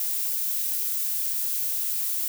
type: noise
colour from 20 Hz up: violet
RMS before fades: -27 dBFS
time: 0-2.28 s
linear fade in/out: 2 ms
effects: none